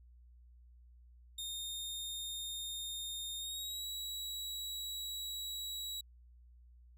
sawtooth tone with pitch glide, 3670 to 3888 Hz, A#7 to B7, -28 to -28 cents, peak -37 dBFS, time 1.38-6.01 s, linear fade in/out 5 ms, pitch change +100 cents, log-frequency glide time 3.38-3.84 s, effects added 60 Hz sine -57 dBFS peak until 6.97 s

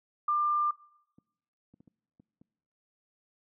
sine tone, 1194 Hz, D6, 28 cents sharp, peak -24 dBFS, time 0.28-0.71 s, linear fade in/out 5 ms
clicks, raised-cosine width 5 ms, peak -29 dBFS, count 6, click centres 1.185 / 1.74 / 1.805 / 1.877 / 2.199 / 2.415 s
effects noise-tail reverb RT60 1.0 s tail -24 dB re dry + high-pass 400 Hz 12 dB/octave

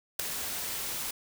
white noise with ADSR envelope, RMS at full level -25 dBFS, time 0.19-1.11 s, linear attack 7 ms, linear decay 3 ms, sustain -10 dB, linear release 6 ms, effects none

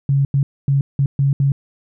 sine tone bursts at uneven times, 138.59 Hz, C#3, in tune, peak -12 dBFS, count 6, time 0.09-0.25 / 0.34-0.43 / 0.68-0.81 / 0.99-1.06 / 1.19-1.33 / 1.4-1.52 s, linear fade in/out 2 ms, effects none

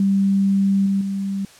sine tone with level steps, 196.1 Hz, G3, 1 cent sharp, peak -14 / -16 / -21 dBFS, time 0-1.45 s, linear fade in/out 2 ms, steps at 0.86 / 1.01 s, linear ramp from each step 2 ms, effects white hiss -47 dBFS RMS until 1.59 s + low-pass 9000 Hz 12 dB/octave

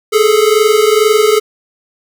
square tone pair together, 417.8 / 440 Hz, G#4 / A4, +10 / 0 cents, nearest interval minor second, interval 90 cents, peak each -11 dBFS, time 0.12-1.4 s, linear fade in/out 20 ms, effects none

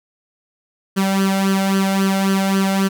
sawtooth tone with flanger, 193.8 Hz, G3, 20 cents flat, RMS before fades -17 dBFS, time 0.96-2.89 s, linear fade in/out 20 ms, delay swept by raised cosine 0.65 to 1.44 ms, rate 3.7 Hz, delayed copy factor +0.7, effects none

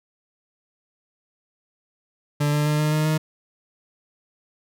40% pulse tone with pitch steps, 146.83 / 148.54 / 150.26 / 152.01 / 153.77 / 155.56 Hz, D3 / D3 / D3 / D#3 / D#3 / D#3, 0 / +20 / +40 / -40 / -20 / 0 cents, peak -18 dBFS, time 2.4-3.18 s, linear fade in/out 10 ms, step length 130 ms, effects none

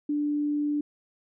sine tone, 294.1 Hz, D4, 3 cents sharp, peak -24 dBFS, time 0.09-0.81 s, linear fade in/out 5 ms, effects none

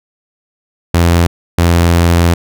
sawtooth tone bursts at uneven times, 85.4 Hz, F2, 38 cents flat, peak -3 dBFS, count 2, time 0.94-1.27 / 1.58-2.34 s, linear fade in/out 5 ms, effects none

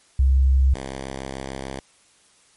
sine / 5% pulse tone pair in turn, 66.4 / 66.82 Hz, C2 / C2, +26 / +37 cents, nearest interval unison, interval 11 cents, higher second, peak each -13 / -19 dBFS, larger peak first, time 0.19-0.74 / 0.74-1.8 s, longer second, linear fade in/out 5 ms, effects white hiss -57 dBFS RMS until 2.56 s + MP3 48 kbps

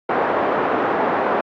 white band-pass noise, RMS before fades -19 dBFS, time 0.09-1.41 s, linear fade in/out 5 ms, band 310 to 940 Hz, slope 12 dB/octave, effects low-pass 2000 Hz 12 dB/octave + AAC 64 kbps

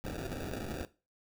white noise with sample-and-hold, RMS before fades -39 dBFS, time 0.04-0.85 s, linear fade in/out 0 ms, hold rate 1050 Hz, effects noise-tail reverb RT60 0.3 s tail -17 dB re dry

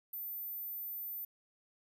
sine tone, 14080 Hz, A9, in tune, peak -39 dBFS, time 0.13-1.25 s, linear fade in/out 5 ms, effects 13-bit

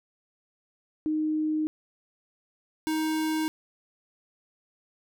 sine / square tone pair in turn, 309.3 / 314 Hz, D#4 / D#4, -10 / +16 cents, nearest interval unison, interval 26 cents, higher second, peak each -24 / -26 dBFS, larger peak first, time 1.06-1.67 / 2.87-3.48 s, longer neither, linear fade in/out 0 ms, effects none

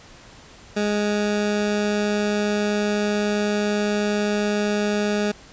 20% pulse tone, 207.7 Hz, G#3, in tune, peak -15 dBFS, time 0.76-5.32 s, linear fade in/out 10 ms, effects pink hiss -46 dBFS RMS until 5.52 s + resampled to 16000 Hz

